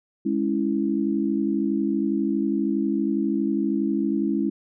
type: chord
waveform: sine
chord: C# minor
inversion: second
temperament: equal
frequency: 207.7 / 277.2 / 329.6 Hz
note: G#3 / C#4 / E4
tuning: 0 / 0 / 0 cents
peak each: -25 dBFS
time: 0.25-4.5 s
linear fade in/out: 10 ms
effects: none